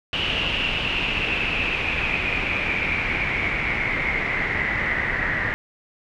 pink noise with low-pass filter sweep, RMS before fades -24 dBFS, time 0.13-5.54 s, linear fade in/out 0 ms, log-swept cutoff 2900 to 1900 Hz, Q 9.9, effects none

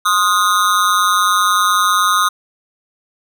square tone with amplitude modulation, 1244.5 Hz, D#6, in tune, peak -8 dBFS, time 0.05-2.29 s, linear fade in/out 10 ms, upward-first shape sine, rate 190 Hz, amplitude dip 95%, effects none

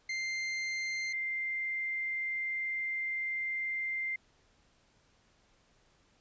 40% pulse / sine tone pair in turn, 2093 / 2093 Hz, C7 / C7, 0 / 0 cents, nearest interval unison, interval 0 cents, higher neither, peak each -32 / -32 dBFS, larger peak neither, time 0.09-1.13 / 1.13-4.16 s, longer second, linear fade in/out 5 ms, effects pink hiss -68 dBFS RMS until 6.2 s + resampled to 16000 Hz

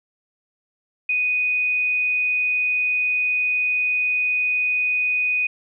sine tone, 2487 Hz, D#7, 1 cent flat, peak -18 dBFS, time 1.09-5.47 s, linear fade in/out 5 ms, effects none

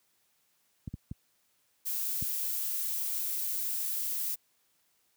clicks, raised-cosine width 5 ms, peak -24 dBFS, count 4, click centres 0.877 / 0.94 / 1.114 / 2.224 s
violet noise, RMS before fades -33 dBFS, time 1.85-4.36 s, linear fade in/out 20 ms
effects white hiss -72 dBFS RMS until 5.16 s + high-pass 60 Hz 12 dB/octave

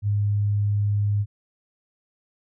sine tone, 102.8 Hz, G#2, 17 cents flat, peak -19 dBFS, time 0.02-1.26 s, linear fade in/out 50 ms, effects none

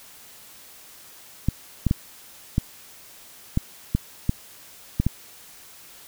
clicks, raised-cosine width 5 ms, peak -7 dBFS, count 9, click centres 1.486 / 1.867 / 1.911 / 2.581 / 3.574 / 3.95 / 4.294 / 5 / 5.066 s, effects white hiss -47 dBFS RMS until 6.07 s

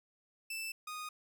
sawtooth tone pair in turn, 2647 / 1238.4 Hz, E7 / D#6, +7 / -9 cents, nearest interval octave + minor second, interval 1316 cents, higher first, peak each -35 / -37 dBFS, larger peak first, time 0.5-0.72 / 0.87-1.09 s, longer neither, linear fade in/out 5 ms, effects none

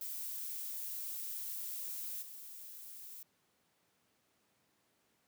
violet noise with level steps, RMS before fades -42 / -50 dBFS, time 0.01-3.23 s, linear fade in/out 2 ms, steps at 2.21 s, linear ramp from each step 20 ms, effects pink hiss -75 dBFS RMS until 5.27 s + high-pass 150 Hz 12 dB/octave

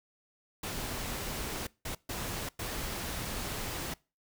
pink noise bursts at uneven times, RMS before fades -37 dBFS, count 4, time 0.63-1.67 / 1.85-1.95 / 2.09-2.49 / 2.59-3.94 s, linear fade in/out 5 ms, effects noise-tail reverb RT60 0.3 s tail -23 dB re dry

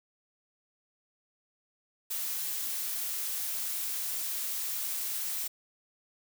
blue noise, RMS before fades -34 dBFS, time 2.1-5.48 s, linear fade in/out 10 ms, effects none

